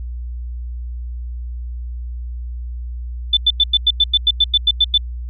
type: tone bursts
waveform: sine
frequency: 3520 Hz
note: A7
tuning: in tune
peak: -9 dBFS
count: 13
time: 3.33-4.978 s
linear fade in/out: 5 ms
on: 40 ms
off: 94 ms
effects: added 60 Hz sine -24 dBFS peak until 5.29 s